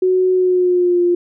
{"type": "tone with pitch glide", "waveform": "sine", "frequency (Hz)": [370, 350.9], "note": ["F#4", "F4"], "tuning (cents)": [0, 8], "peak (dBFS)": -11, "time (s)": [0.02, 1.15], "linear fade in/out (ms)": 5, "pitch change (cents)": -92, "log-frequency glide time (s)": [0.33, 1.02], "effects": []}